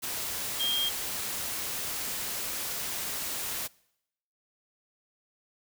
sine tone in noise, 3219 Hz, G7, 45 cents sharp, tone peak -26 dBFS, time 0.59-0.9 s, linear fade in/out 20 ms, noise white, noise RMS -34 dBFS, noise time 0.02-3.68 s, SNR +5 dB, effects noise-tail reverb RT60 0.8 s tail -24 dB re dry

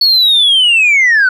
sine linear sweep, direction down, 4435 to 1456 Hz, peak -4 dBFS, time 0.01-1.29 s, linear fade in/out 5 ms, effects tanh soft clip ceiling -4 dBFS

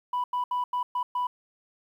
sine tone bursts at uneven times, 987.8 Hz, B5, in tune, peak -23 dBFS, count 6, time 0.13-0.24 / 0.33-0.44 / 0.51-0.64 / 0.73-0.83 / 0.95-1.03 / 1.15-1.27 s, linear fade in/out 5 ms, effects tanh soft clip ceiling -23 dBFS + 10-bit

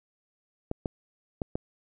clicks, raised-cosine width 2 ms, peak -16 dBFS, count 4, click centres 0.714 / 0.858 / 1.418 / 1.555 s, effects none

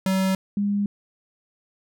square / sine tone pair in turn, 190 / 203 Hz, F#3 / G#3, +46 / -39 cents, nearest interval minor second, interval 115 cents, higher second, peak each -20 dBFS, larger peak neither, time 0.06-0.35 / 0.57-0.86 s, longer neither, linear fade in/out 2 ms, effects none

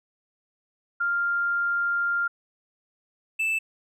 sine / triangle tone pair in turn, 1396.9 / 2639 Hz, F6 / E7, 0 / +1 cents, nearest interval major seventh, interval 1101 cents, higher second, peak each -22 / -21 dBFS, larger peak second, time 1-2.28 / 3.39-3.59 s, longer first, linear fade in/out 10 ms, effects none

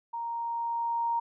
sine tone with level ramp, 932.3 Hz, A#5, in tune, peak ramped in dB -32 to -25 dBFS, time 0.13-1.2 s, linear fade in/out 10 ms, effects none

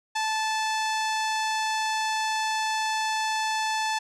sawtooth tone with low-pass filter, 874 Hz, A5, 12 cents flat, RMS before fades -27 dBFS, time 0.15-3.99 s, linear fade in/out 10 ms, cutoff 6600 Hz, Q 1.3, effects none

